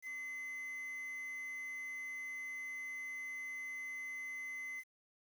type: tone with quantisation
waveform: triangle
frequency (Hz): 2045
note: C7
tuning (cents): -40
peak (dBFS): -40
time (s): 0.02-4.84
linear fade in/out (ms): 50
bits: 10
effects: none